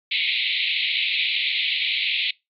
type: band-pass noise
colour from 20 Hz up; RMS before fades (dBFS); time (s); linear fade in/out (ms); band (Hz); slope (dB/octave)
pink; -23; 0.11-2.31; 5; 2100 to 4100; 96
effects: noise-tail reverb RT60 0.2 s tail -23 dB re dry + MP3 64 kbps